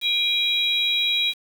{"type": "tone cluster", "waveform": "sine", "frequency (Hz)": [2409, 3316, 3846], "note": ["D7", "G#7", "B7"], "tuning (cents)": [43, -3, -47], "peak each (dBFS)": [-25, -26, -21], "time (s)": [0.01, 1.34], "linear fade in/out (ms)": 50, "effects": ["7-bit"]}